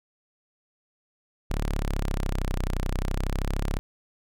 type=exponential two-way sweep; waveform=sawtooth; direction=down then up; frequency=36.71 to 30.87 to 34.9 Hz; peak=-21 dBFS; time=1.5-3.79 s; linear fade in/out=0 ms; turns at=2.7 s; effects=none